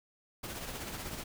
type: noise with tremolo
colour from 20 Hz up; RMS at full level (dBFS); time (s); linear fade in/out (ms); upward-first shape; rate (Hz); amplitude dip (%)
pink; -39; 0.43-1.24; 10; triangle; 16; 50
effects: none